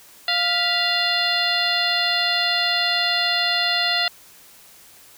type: harmonic tone with a mistuned harmonic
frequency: 698.5 Hz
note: F5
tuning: in tune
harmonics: 1 / 2 / 3 / 4 / 5 / 6 / 7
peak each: -27 / -27 / -26 / -26 / -25 / -23 / -33 dBFS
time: 0.28-4.08 s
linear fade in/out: 2 ms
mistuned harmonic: 3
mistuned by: -110 cents
effects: white hiss -48 dBFS RMS until 5.17 s